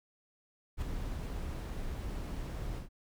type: noise with ADSR envelope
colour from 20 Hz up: brown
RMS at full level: -33 dBFS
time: 0.77-2.89 s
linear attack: 49 ms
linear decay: 6 ms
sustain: -5 dB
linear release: 120 ms
effects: none